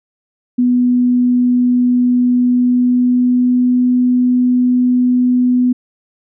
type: tone with pitch glide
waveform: sine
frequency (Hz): 246.9 to 248.9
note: B3 to B3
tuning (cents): 0 to +14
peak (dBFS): -9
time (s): 0.58-5.73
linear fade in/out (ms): 10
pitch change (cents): +14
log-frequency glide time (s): 2.41-3.8
effects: none